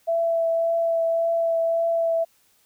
sine tone with vibrato, 665 Hz, E5, 15 cents sharp, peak -19 dBFS, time 0.07-2.25 s, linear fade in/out 20 ms, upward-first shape triangle, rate 1.8 Hz, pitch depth 13 cents each way, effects white hiss -62 dBFS RMS until 2.65 s

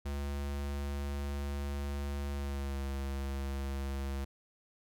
square tone with pitch glide, 70.8 to 68.51 Hz, C#2 to C#2, +37 to -20 cents, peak -35 dBFS, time 0.05-4.25 s, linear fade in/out 10 ms, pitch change -57 cents, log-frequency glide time 2.32-2.83 s, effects none

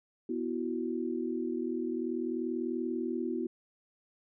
sine chord, B suspended fourth, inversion none, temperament equal, 246.9 / 329.6 / 370 Hz, B3 / E4 / F#4, 0 / 0 / 0 cents, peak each -35 / -35 / -36 dBFS, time 0.29-3.47 s, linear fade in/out 5 ms, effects none

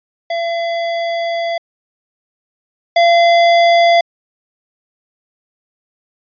square tone pair in turn, 677 / 683.7 Hz, E5 / F5, +46 / -37 cents, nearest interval unison, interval 17 cents, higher second, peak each -17 / -8 dBFS, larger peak second, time 0.3-1.58 / 2.96-4.01 s, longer first, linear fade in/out 5 ms, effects resampled to 11025 Hz

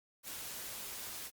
white noise, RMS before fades -44 dBFS, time 0.23-1.31 s, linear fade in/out 50 ms, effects Opus 48 kbps

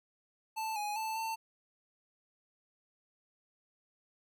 square tone with pitch steps, 881 / 833 / 881 / 895 Hz, A5 / G#5 / A5 / A5, +2 / +5 / +2 / +29 cents, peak -35 dBFS, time 0.56-1.36 s, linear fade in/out 20 ms, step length 200 ms, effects none

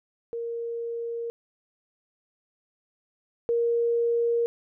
sine tone pair in turn, 466.2 / 468.8 Hz, A#4 / A#4, 0 / +10 cents, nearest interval unison, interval 10 cents, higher second, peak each -29 / -21 dBFS, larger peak second, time 0.33-1.3 / 3.49-4.46 s, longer neither, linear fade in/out 0 ms, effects none

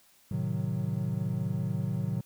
triangle chord, A diminished seventh, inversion none, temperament equal with one note detuned, 110 / 130.81 / 155.03 / 185 Hz, A2 / C3 / Eb3 / Gb3, 0 / 0 / -6 / 0 cents, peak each -32 dBFS, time 0.31-2.21 s, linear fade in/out 5 ms, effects white hiss -62 dBFS RMS until 2.25 s

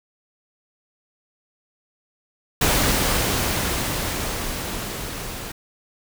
pink noise with level ramp, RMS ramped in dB -18 to -33 dBFS, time 2.61-5.52 s, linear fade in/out 5 ms, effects none

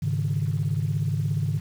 sine chord, Ab suspended fourth, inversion none, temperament equal, 103.83 / 138.59 / 155.56 Hz, Ab2 / Db3 / Eb3, 0 / 0 / 0 cents, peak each -26 dBFS, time 0.02-1.6 s, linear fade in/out 10 ms, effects tanh soft clip ceiling -16 dBFS + 8-bit

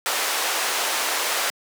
pink band-pass noise, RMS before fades -24 dBFS, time 0.06-1.5 s, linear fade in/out 0 ms, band 640 to 14000 Hz, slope 12 dB/octave, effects high-pass 300 Hz 12 dB/octave

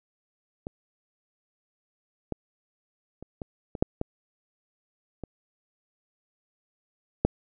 clicks, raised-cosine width 2 ms, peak -21 / -16 / -27 / -21 / -21 / -6 / -14 / -22 / -6 dBFS, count 9, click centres 0.669 / 2.323 / 3.226 / 3.418 / 3.752 / 3.825 / 4.014 / 5.237 / 7.25 s, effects none

